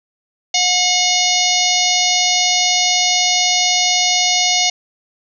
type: harmonic tone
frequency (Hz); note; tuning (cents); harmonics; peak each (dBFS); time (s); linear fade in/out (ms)
724; F#5; -38; 1 / 3 / 4 / 5 / 6 / 7 / 8 / 9; -21 / -21 / -21 / -21 / -21 / -21 / -21 / -21; 0.54-4.7; 5
effects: none